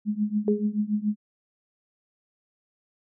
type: tone with tremolo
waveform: sine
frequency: 210 Hz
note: G#3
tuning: 19 cents sharp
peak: -19 dBFS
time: 0.05-1.16 s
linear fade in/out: 50 ms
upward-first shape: triangle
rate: 7 Hz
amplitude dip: 95%
type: tone with exponential decay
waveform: sine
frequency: 415.3 Hz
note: G#4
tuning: in tune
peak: -18 dBFS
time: 0.48-0.78 s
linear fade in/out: 1 ms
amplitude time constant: 64 ms
effects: none